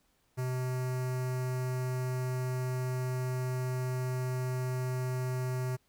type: tone with notch filter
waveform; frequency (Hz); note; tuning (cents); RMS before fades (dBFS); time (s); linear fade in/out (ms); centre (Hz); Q
square; 127.5; C3; -44; -33; 0.37-5.77; 20; 3400; 1.2
effects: pink hiss -72 dBFS RMS until 5.88 s